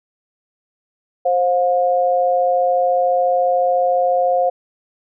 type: tone pair together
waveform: sine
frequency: 528 / 713.9 Hz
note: C5 / F5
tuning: +16 / +38 cents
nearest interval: perfect fourth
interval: 522 cents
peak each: -16 dBFS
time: 1.25-4.5 s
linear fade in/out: 10 ms
effects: none